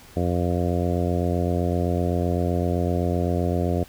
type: harmonic tone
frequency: 87.8 Hz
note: F2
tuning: 10 cents sharp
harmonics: 1 / 2 / 3 / 4 / 5 / 6 / 7 / 8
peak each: -24 / -27 / -29 / -30 / -31 / -32 / -32 / -33 dBFS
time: 0.16-3.84 s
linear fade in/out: 10 ms
effects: pink hiss -48 dBFS RMS until 3.88 s